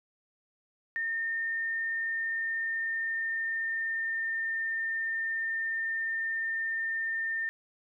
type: tone with pitch glide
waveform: sine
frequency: 1820 to 1808.5 Hz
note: A#6 to A6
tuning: -42 to +47 cents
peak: -29 dBFS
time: 0.96-7.49 s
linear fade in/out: 0 ms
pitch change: -11 cents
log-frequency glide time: 1.38-4.67 s
effects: none